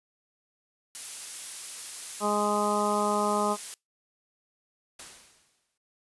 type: noise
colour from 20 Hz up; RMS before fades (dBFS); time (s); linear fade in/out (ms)
blue; -36; 0.95-3.74; 0
type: harmonic tone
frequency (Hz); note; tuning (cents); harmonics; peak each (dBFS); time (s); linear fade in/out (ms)
207.7; G#3; 0; 1 / 2 / 3 / 4 / 5 / 6; -31 / -31 / -31 / -31 / -31 / -31; 2.2-3.57; 50
type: noise with exponential decay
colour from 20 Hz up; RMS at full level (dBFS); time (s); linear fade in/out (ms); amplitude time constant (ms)
white; -41; 4.99-5.78; 5; 170
effects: noise-tail reverb RT60 0.2 s tail -25 dB re dry + resampled to 24000 Hz